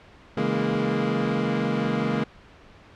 25% pulse chord, A# half-diminished seventh, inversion first, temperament equal with one note detuned, 138.59 / 163.49 / 207.7 / 233.1 Hz, C#3 / E3 / G#3 / A#3, 0 / -14 / 0 / 0 cents, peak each -26 / -27 / -23 / -23 dBFS, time 0.37-2.24 s, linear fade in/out 5 ms, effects pink hiss -50 dBFS RMS until 2.95 s + low-pass 3000 Hz 12 dB/octave

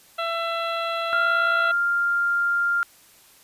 harmonic tone, 669 Hz, E5, 25 cents sharp, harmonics 1 / 2 / 3 / 4 / 5 / 6, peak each -28 / -27 / -38 / -34 / -36 / -38 dBFS, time 0.18-1.72 s, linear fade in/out 10 ms
sine tone, 1396.9 Hz, F6, in tune, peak -19 dBFS, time 1.13-2.83 s, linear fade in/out 0 ms
effects white hiss -53 dBFS RMS until 3.43 s + resampled to 32000 Hz

